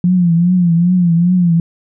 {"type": "tone with vibrato", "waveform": "sine", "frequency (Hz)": 174.61, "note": "F3", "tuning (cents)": 0, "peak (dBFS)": -8, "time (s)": [0.04, 1.6], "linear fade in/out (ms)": 2, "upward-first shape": "triangle", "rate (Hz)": 2.5, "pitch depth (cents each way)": 100, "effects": []}